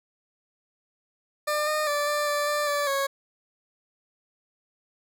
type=tone with pitch steps; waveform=20% pulse; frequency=599 / 611 / 584 / 591 / 585 / 591 / 579 / 551 Hz; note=D5 / D#5 / D5 / D5 / D5 / D5 / D5 / C#5; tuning=+34 / -32 / -10 / +11 / -7 / +11 / -25 / -11 cents; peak=-19 dBFS; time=1.47-3.07 s; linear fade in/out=10 ms; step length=200 ms; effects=none